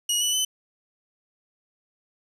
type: tone with pitch steps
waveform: 20% pulse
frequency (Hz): 2900 / 2963 / 3027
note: F#7 / F#7 / F#7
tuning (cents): -35 / +2 / +39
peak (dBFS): -16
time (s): 0.09-0.45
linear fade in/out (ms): 5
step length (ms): 120
effects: none